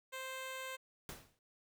10% pulse tone, 523.3 Hz, C5, in tune, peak -34 dBFS, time 0.12-0.77 s, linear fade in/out 20 ms
pink noise with exponential decay, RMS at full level -44 dBFS, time 1.09-1.39 s, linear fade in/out 1 ms, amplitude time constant 65 ms
effects none

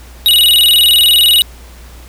square tone with vibrato, 3322 Hz, G#7, in tune, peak -6 dBFS, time 0.26-1.42 s, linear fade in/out 0 ms, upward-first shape square, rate 20 Hz, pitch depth 230 cents each way, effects added 60 Hz sine -33 dBFS peak until 2.08 s + pink hiss -40 dBFS RMS until 2.08 s

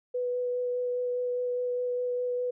sine tone with vibrato, 493.9 Hz, B4, in tune, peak -27 dBFS, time 0.14-2.51 s, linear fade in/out 10 ms, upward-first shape sine, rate 4.9 Hz, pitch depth 9 cents each way, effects none

